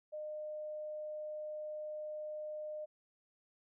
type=tone; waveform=sine; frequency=609 Hz; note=D#5; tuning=37 cents flat; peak=-40 dBFS; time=0.12-2.86 s; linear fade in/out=20 ms; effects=none